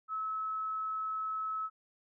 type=tone; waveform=sine; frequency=1295 Hz; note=E6; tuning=31 cents flat; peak=-33 dBFS; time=0.08-1.7 s; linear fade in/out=50 ms; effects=none